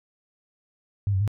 sine tone with pitch steps, 100.6 / 95.2 / 104 Hz, G2 / F#2 / G#2, +45 / +50 / +3 cents, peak -20 dBFS, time 1.07-1.277 s, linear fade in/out 0 ms, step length 69 ms, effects none

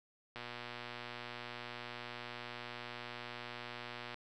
click train, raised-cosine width 0.3 ms, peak -28 dBFS, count 455, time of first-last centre 0.36-4.143 s, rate 120 Hz, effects none

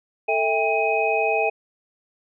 sine tone cluster, 443 / 651 / 800 / 2514 Hz, A4 / E5 / G5 / D#7, +12 / -22 / +35 / +17 cents, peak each -24 dBFS, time 0.28-1.5 s, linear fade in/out 10 ms, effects none

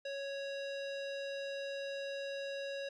square tone with low-pass filter, 554 Hz, C#5, 1 cent flat, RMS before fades -41 dBFS, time 0.05-2.89 s, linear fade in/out 5 ms, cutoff 4200 Hz, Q 1.8, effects none

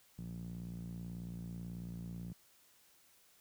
sawtooth tone with band-pass filter, 58.27 Hz, A#1, in tune, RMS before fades -45 dBFS, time 0.18-2.33 s, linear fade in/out 5 ms, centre 160 Hz, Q 4.3, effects white hiss -67 dBFS RMS until 3.4 s

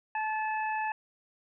harmonic tone, 867 Hz, A5, 26 cents flat, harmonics 1 / 2 / 3, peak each -30 / -36 / -40 dBFS, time 0.15-0.92 s, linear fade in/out 2 ms, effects none

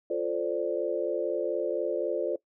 sine chord, D minor seventh, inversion first, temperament equal, 349.2 / 440 / 523.3 / 587.3 Hz, F4 / A4 / C5 / D5, 0 / 0 / 0 / 0 cents, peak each -32 dBFS, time 0.1-2.36 s, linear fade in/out 5 ms, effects noise-tail reverb RT60 0.1 s tail -20 dB re dry

